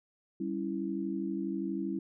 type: chord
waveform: sine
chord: C# diminished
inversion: second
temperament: equal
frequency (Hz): 196 / 277.2 / 329.6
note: G3 / C#4 / E4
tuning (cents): 0 / 0 / 0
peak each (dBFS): -36 / -37 / -35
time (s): 0.4-1.99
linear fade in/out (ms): 5
effects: none